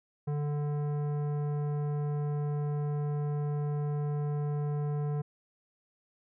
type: tone with tanh clipping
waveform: sine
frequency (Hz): 146.83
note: D3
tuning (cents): 0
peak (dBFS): -31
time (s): 0.27-5.22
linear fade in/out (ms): 10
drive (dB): 14
effects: none